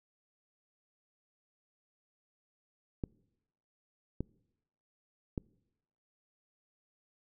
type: clicks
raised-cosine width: 3 ms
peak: -21 dBFS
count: 3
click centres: 3.038 / 4.206 / 5.378 s
effects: noise-tail reverb RT60 0.9 s tail -25 dB re dry